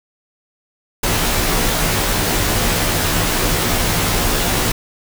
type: noise with comb filter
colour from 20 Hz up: pink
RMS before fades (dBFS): -17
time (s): 1.03-4.72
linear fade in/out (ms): 5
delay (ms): 15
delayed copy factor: -0.9
effects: none